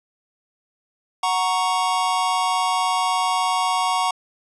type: chord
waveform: square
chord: F# major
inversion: none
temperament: equal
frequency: 740 / 932.3 / 1108.7 Hz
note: F#5 / A#5 / C#6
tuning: 0 / 0 / 0 cents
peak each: -24 dBFS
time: 1.23-4.11 s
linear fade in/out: 5 ms
effects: resampled to 24000 Hz